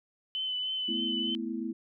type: tone with vibrato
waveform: sine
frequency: 3027 Hz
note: F#7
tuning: 39 cents sharp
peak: -30 dBFS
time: 0.35-1.35 s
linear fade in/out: 0 ms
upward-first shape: triangle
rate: 3.3 Hz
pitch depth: 27 cents each way
type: chord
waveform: sine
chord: A suspended second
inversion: none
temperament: equal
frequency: 220 / 246.9 / 329.6 Hz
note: A3 / B3 / E4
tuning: 0 / 0 / 0 cents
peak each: -36 dBFS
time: 0.88-1.73 s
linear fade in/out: 10 ms
effects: none